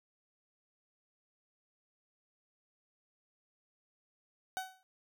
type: tone with exponential decay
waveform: 30% pulse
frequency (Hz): 753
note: F#5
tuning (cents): +30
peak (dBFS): -30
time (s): 4.57-4.83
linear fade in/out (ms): 0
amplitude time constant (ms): 55
effects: none